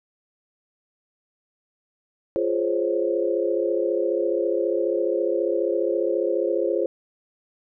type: chord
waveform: sine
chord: Db major seventh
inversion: first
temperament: just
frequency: 346.5 / 415.8 / 519.7 / 554.4 Hz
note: F4 / Ab4 / C5 / Db5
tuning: -14 / +2 / -12 / 0 cents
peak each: -25 / -26 / -25 / -28 dBFS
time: 2.36-6.86 s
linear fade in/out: 0 ms
effects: none